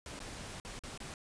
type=noise with dropouts; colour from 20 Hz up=pink; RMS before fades=-45 dBFS; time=0.06-1.14 s; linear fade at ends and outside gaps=1 ms; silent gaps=0.192-0.202 / 0.6-0.649 / 0.792-0.836 / 0.976-1.002 s; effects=resampled to 22050 Hz